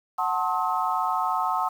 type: chord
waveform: sine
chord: F# diminished seventh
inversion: none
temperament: just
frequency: 740 / 888 / 1065.6 / 1278.7 Hz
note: F#5 / A5 / C6 / Eb6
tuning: 0 / +16 / +31 / +47 cents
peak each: -28 dBFS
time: 0.18-1.69 s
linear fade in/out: 10 ms
effects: 8-bit